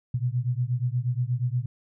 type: beating tone pair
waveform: sine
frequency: 120 / 128.4 Hz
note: B2 / C3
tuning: -49 / -32 cents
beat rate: 8.4 Hz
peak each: -26 / -27 dBFS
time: 0.14-1.66 s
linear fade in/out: 5 ms
effects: none